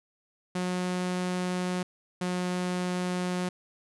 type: tone pair in turn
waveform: sawtooth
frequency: 181.2 / 180.46 Hz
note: F#3 / F#3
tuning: -36 / -43 cents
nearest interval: unison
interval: 7 cents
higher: first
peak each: -24 dBFS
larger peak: neither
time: 0.55-1.83 / 2.21-3.49 s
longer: neither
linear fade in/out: 5 ms
effects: resampled to 24000 Hz